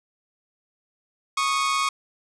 sawtooth tone pair together, 1104.7 / 1240 Hz, C#6 / D#6, -6 / -6 cents, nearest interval major second, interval 200 cents, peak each -19 / -22 dBFS, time 1.37-1.89 s, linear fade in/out 5 ms, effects resampled to 22050 Hz + 8-bit

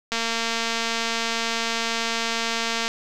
click train, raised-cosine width 0.2 ms, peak -8 dBFS, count 633, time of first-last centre 0.12-2.88 s, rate 229 Hz, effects none

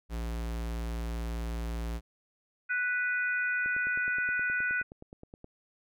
square tone, 57.4 Hz, A#1, 26 cents flat, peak -33 dBFS, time 0.09-2.01 s, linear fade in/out 50 ms
harmonic tone, 493.9 Hz, B4, in tune, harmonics 3 / 4 / 5, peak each -28 / -38 / -37 dBFS, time 2.69-4.83 s, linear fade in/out 20 ms
click train, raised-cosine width 2 ms, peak -33 dBFS, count 18, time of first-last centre 3.66-5.444 s, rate 9.53 Hz
effects none

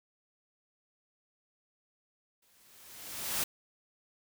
white noise with exponential growth, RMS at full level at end -30 dBFS, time 2.42-3.44 s, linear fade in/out 5 ms, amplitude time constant 220 ms, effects none

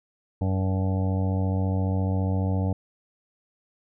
harmonic tone with a mistuned harmonic, 94.6 Hz, F#2, 39 cents sharp, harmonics 1 / 2 / 3 / 5 / 6 / 7 / 8 / 9, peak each -23 / -29 / -33 / -37 / -39 / -40 / -41 / -42 dBFS, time 0.41-2.73 s, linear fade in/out 5 ms, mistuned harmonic 9, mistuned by +18 cents, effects none

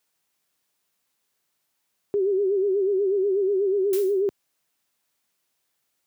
sine tone with vibrato, 392 Hz, G4, in tune, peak -19 dBFS, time 2.14-4.29 s, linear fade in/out 0 ms, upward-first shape sine, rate 8.2 Hz, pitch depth 92 cents each way
blue noise with exponential decay, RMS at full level -30 dBFS, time 3.93-4.22 s, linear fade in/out 1 ms, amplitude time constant 63 ms
effects white hiss -75 dBFS RMS until 6.06 s + high-pass 100 Hz 12 dB/octave

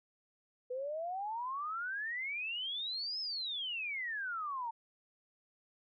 sine exponential two-way sweep, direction up then down, 490 to 5274 to 894 Hz, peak -36 dBFS, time 0.7-4.71 s, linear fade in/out 10 ms, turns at 3.2 s, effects none

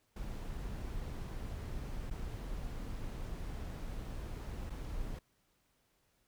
brown noise with dropouts, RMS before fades -41 dBFS, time 0.16-5.19 s, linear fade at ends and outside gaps 5 ms, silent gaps 2.101-2.11 / 4.698-4.702 s, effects pink hiss -75 dBFS RMS until 6.27 s

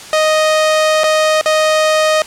sawtooth tone with dropouts, 622.3 Hz, D#5, in tune, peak -6 dBFS, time 0.13-2.22 s, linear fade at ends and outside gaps 1 ms, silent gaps 1.035-1.04 / 1.412-1.459 s, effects white hiss -32 dBFS RMS until 2.26 s + low-pass 8000 Hz 12 dB/octave

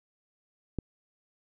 click, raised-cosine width 3 ms, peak -18 dBFS, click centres 0.787 s, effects none

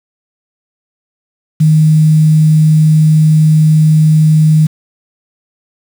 sine tone with quantisation, 155.56 Hz, D#3, in tune, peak -4 dBFS, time 1.6-4.67 s, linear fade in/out 10 ms, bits 5, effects none

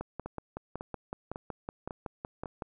two click trains, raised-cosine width 1 ms, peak -24 / -22 dBFS, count 5 / 15, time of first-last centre 0.26-2.458 / 0.01-2.622 s, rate 1.82 / 5.36 Hz, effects none

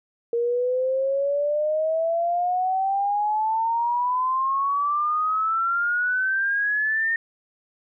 sine exponential sweep, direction up, 466.2 to 1837 Hz, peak -20 dBFS, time 0.33-7.16 s, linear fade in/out 2 ms, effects none

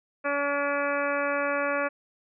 harmonic tone with a mistuned harmonic, 284.6 Hz, C#4, 46 cents sharp, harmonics 1 / 2 / 3 / 4 / 5 / 6 / 7 / 8 / 9, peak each -35 / -28 / -38 / -32 / -32 / -34 / -41 / -37 / -40 dBFS, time 0.24-1.89 s, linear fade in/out 20 ms, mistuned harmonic 8, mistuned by +30 cents, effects none

